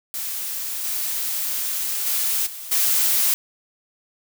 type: noise with level steps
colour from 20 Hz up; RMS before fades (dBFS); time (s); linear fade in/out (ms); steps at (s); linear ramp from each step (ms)
blue; -28 / -25 / -22 / -35 / -19; 0.14-3.34; 0; 0.84 / 2.06 / 2.46 / 2.71; 10
effects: none